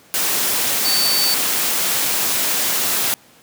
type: tone in noise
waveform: sine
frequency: 4537 Hz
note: C#8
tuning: 39 cents sharp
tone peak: -17 dBFS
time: 0.85-1.34 s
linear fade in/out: 0 ms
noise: white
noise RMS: -19 dBFS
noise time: 0.14-3.14 s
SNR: -1 dB
effects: pink hiss -49 dBFS RMS until 3.42 s + high-pass 150 Hz 12 dB/octave